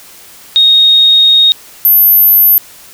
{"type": "tone pair in turn", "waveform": "sine", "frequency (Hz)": [3729, 13098], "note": ["A#7", "G#9"], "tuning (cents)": [0, -25], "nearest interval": "octave + minor seventh", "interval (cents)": 2175, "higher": "second", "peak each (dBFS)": -3, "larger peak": "neither", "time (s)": [[0.56, 1.52], [1.85, 2.58]], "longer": "first", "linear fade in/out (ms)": 0, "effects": ["white hiss -36 dBFS RMS until 2.93 s"]}